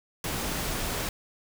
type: noise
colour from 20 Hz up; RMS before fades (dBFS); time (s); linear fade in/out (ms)
pink; -31; 0.24-1.09; 2
effects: none